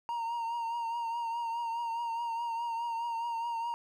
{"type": "tone with vibrato", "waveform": "triangle", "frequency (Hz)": 930, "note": "A#5", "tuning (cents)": -4, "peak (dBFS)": -30, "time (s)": [0.09, 3.74], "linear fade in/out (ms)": 0, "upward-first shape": "triangle", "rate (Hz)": 4.8, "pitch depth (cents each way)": 43, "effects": []}